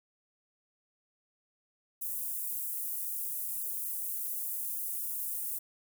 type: high-pass noise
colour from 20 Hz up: pink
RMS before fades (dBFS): -36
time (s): 2.01-5.59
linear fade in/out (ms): 10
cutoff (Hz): 11000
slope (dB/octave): 24
effects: none